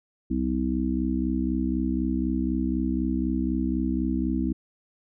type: harmonic tone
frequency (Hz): 64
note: C2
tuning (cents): -38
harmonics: 1 / 3 / 4 / 5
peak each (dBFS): -30 / -29 / -27 / -29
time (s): 0.3-4.53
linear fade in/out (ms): 10
effects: none